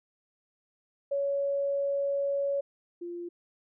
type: tone pair in turn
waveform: sine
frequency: 560 / 347 Hz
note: C#5 / F4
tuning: +18 / -11 cents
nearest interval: minor sixth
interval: 829 cents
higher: first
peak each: -26 / -35 dBFS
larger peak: first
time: 1.11-2.61 / 3.01-3.29 s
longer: first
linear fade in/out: 10 ms
effects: none